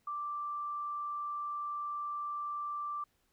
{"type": "tone", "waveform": "sine", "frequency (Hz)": 1174.7, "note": "D6", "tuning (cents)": 0, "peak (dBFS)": -35, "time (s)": [0.07, 3.04], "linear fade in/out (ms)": 5, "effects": ["pink hiss -75 dBFS RMS until 3.32 s"]}